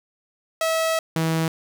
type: tone pair in turn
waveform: sawtooth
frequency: 648 / 162 Hz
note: E5 / E3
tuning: -30 / -30 cents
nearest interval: 2 octaves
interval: 2400 cents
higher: first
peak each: -16 dBFS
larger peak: neither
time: 0.61-0.99 / 1.16-1.48 s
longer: first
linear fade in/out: 2 ms
effects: none